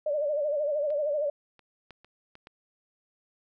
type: tone with vibrato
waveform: sine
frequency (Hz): 590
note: D5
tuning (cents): +8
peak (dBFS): -25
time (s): 0.06-1.3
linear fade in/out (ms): 5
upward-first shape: sine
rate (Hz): 13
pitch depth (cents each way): 82
type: clicks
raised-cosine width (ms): 0.3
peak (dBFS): -36 / -39 / -30 / -37 / -33 / -30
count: 6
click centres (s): 0.904 / 1.593 / 1.907 / 2.046 / 2.354 / 2.471
effects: none